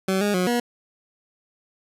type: tone with pitch steps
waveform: 20% pulse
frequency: 190.2 / 205.7 / 181.7 / 240.4 Hz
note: F#3 / G#3 / F#3 / B3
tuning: +48 / -16 / -31 / -46 cents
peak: -15 dBFS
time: 0.08-0.6 s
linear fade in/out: 5 ms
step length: 130 ms
effects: resampled to 32000 Hz